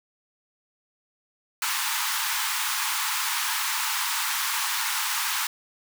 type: high-pass noise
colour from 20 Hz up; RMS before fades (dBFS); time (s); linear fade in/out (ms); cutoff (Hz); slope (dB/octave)
pink; -27; 1.62-5.47; 2; 850; 96
effects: none